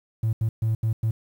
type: tone bursts at uneven times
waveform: triangle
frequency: 111.1 Hz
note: A2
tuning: 17 cents sharp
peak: -17 dBFS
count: 5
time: 0.23-0.33 / 0.41-0.49 / 0.62-0.75 / 0.83-0.93 / 1.03-1.11 s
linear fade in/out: 5 ms
effects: tanh soft clip ceiling -16 dBFS + 9-bit